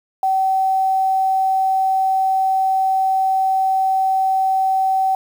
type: tone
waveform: sine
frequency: 765 Hz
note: G5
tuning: 42 cents flat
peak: -14 dBFS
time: 0.23-5.15 s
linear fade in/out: 2 ms
effects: 7-bit